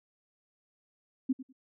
sine tone with echo, 261.9 Hz, C4, 2 cents sharp, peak -24 dBFS, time 1.29-1.33 s, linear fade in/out 10 ms, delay 99 ms, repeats 2, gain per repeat -15 dB, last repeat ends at 1.528 s, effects none

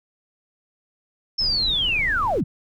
sine linear sweep, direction down, 5360 to 102.5 Hz, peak -19 dBFS, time 1.38-2.44 s, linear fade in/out 10 ms
brown noise, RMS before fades -32 dBFS, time 1.4-2.41 s, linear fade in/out 10 ms
effects none

